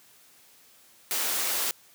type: high-pass noise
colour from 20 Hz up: white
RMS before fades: -28 dBFS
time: 1.11-1.71 s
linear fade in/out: 0 ms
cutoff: 290 Hz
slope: 12 dB/octave
effects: white hiss -57 dBFS RMS until 1.94 s + high-pass 100 Hz 12 dB/octave